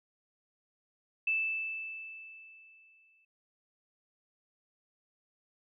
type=tone with exponential decay; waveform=sine; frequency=2637 Hz; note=E7; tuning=in tune; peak=-26 dBFS; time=1.27-3.25 s; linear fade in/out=5 ms; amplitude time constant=430 ms; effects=none